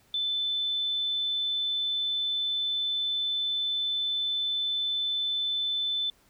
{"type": "tone", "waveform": "sine", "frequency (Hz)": 3520, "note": "A7", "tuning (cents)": 0, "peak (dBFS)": -26, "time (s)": [0.14, 6.1], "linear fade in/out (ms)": 2, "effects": ["pink hiss -63 dBFS RMS until 6.29 s"]}